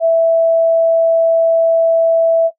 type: tone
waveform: sine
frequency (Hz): 659.3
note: E5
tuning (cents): 0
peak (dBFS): -8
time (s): 0-2.51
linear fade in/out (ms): 50
effects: noise-tail reverb RT60 0.1 s tail -22 dB re dry